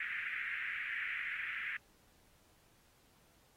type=band-pass noise; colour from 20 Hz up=white; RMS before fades=-40 dBFS; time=0-1.77 s; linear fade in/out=5 ms; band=1600 to 2300 Hz; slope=48 dB/octave; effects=pink hiss -69 dBFS RMS until 3.56 s + AAC 48 kbps